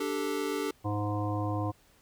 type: chord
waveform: square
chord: D suspended fourth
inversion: none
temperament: equal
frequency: 293.7 / 392 / 440 Hz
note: D4 / G4 / A4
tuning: 0 / 0 / 0 cents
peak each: -35 dBFS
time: 0-0.71 s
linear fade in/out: 5 ms
type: harmonic tone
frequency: 103.83 Hz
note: G#2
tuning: in tune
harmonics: 1 / 3 / 5 / 7 / 9 / 10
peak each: -31 / -34 / -39 / -38 / -43 / -39 dBFS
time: 0.84-1.72 s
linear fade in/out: 20 ms
effects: pink hiss -63 dBFS RMS until 2.01 s